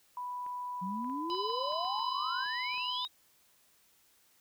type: tone with pitch glide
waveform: sine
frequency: 987.8 to 1046.5 Hz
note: B5 to C6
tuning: 0 to 0 cents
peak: -36 dBFS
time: 0.17-2.44 s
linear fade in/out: 2 ms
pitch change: +100 cents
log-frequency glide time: 0.96-1.94 s
type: clicks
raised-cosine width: 0.5 ms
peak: -40 dBFS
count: 11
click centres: 0.464 / 1.045 / 1.098 / 1.349 / 1.501 / 1.723 / 1.848 / 1.993 / 2.461 / 2.742 / 2.778 s
type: exponential sweep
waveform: sine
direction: up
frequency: 176.5 to 3859 Hz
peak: -36 dBFS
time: 0.81-3.08 s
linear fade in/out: 20 ms
type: harmonic tone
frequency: 997 Hz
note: B5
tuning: 16 cents sharp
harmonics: 1 / 3 / 4 / 5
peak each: -37 / -42 / -43 / -44 dBFS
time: 1.3-3.05 s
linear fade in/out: 0 ms
effects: white hiss -67 dBFS RMS until 4.4 s